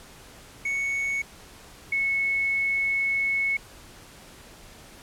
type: tone pair in turn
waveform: triangle / sine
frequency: 2217 / 2199 Hz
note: C#7 / C#7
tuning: 0 / -14 cents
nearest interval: unison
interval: 14 cents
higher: first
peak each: -23 / -22 dBFS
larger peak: second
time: 0.65-1.22 / 1.92-3.57 s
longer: second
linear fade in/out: 5 ms
effects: pink hiss -48 dBFS RMS until 5.02 s + low-pass 12000 Hz 12 dB/octave